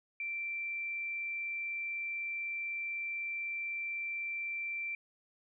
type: tone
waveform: sine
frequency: 2348 Hz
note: D7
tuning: 1 cent flat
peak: -35 dBFS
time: 0.2-4.95 s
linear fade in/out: 2 ms
effects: none